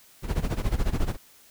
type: noise with tremolo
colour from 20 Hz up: brown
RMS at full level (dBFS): -22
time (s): 0.22-1.17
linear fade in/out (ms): 50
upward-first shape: sine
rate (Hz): 14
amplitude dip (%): 85
effects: white hiss -55 dBFS RMS until 1.5 s